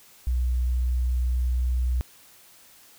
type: tone with pitch glide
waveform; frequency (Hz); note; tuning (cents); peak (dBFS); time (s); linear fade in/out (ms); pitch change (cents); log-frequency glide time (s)
sine; 61.74 to 62.17; B1 to B1; 0 to +12; -21; 0.27-2.01; 0; +12; 0.5-1.72
effects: white hiss -53 dBFS RMS until 2.98 s